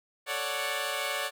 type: chord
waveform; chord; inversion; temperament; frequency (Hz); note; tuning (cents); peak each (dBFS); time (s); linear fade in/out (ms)
10% pulse; D major seventh; second; equal; 440 / 554.4 / 587.3 / 740; A4 / C#5 / D5 / F#5; 0 / 0 / 0 / 0; -32 / -26 / -26 / -28; 0.26-1.31; 50
effects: none